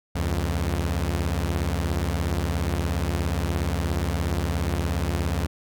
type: beating tone pair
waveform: sawtooth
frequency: 70.5 / 87.5 Hz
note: C#2 / F2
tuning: +30 / +4 cents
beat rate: 17 Hz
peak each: -22 dBFS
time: 0.15-5.47 s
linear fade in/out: 10 ms
effects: none